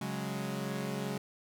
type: chord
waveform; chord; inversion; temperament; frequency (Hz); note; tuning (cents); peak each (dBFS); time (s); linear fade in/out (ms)
sawtooth; C# suspended fourth; none; equal; 138.59 / 185 / 207.7; C#3 / F#3 / G#3; 0 / 0 / 0; -35 / -35 / -34; 0.01-1.18; 5
effects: none